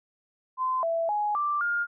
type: tone with pitch steps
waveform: sine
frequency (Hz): 1030 / 664 / 835 / 1176 / 1413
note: C6 / E5 / G#5 / D6 / F6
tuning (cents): -28 / +12 / +9 / +2 / +20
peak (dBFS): -24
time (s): 0.57-1.87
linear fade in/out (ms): 50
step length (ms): 260
effects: none